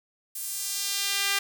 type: tone with high-pass filter sweep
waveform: sawtooth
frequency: 398 Hz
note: G4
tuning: 26 cents sharp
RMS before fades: -29 dBFS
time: 0.35-1.39 s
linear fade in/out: 5 ms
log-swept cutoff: 11000 to 1900 Hz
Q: 0.94
effects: none